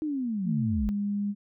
sine linear sweep, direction down, 316.9 to 43.55 Hz, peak -27 dBFS, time 0.02-0.89 s, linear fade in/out 0 ms
sine tone with pitch glide, 220.5 to 203.4 Hz, A3 to G#3, +4 to -36 cents, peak -26 dBFS, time 0.44-1.35 s, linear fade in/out 50 ms, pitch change -140 cents, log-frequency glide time 0.7-0.94 s
effects none

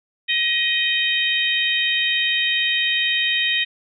harmonic tone with a mistuned harmonic, 622.3 Hz, D#5, in tune, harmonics 3 / 4 / 5 / 6, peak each -23 / -23 / -23 / -23 dBFS, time 0.28-3.65 s, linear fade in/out 20 ms, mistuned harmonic 3, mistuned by +21 cents, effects none

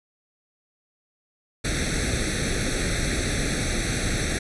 pink noise with comb filter, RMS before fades -25 dBFS, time 1.64-4.39 s, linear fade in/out 10 ms, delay 0.5 ms, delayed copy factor +0.9, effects resampled to 24000 Hz

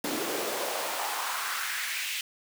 pink noise with high-pass filter sweep, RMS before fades -32 dBFS, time 0.04-2.21 s, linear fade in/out 2 ms, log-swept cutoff 280 to 2700 Hz, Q 2.4, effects none

